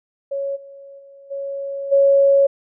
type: tone with level steps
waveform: sine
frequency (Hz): 554.4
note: C#5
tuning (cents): 0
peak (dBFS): -21 / -37 / -41 / -24 / -10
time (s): 0.31-2.47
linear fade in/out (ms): 10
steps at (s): 0.55 / 0.98 / 1.3 / 1.91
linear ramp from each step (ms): 20
effects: none